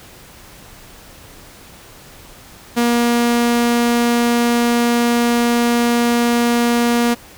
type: tone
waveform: sawtooth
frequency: 237.6 Hz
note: A#3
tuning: 33 cents sharp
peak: -9 dBFS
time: 2.76-7.15 s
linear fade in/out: 20 ms
effects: pink hiss -41 dBFS RMS until 7.37 s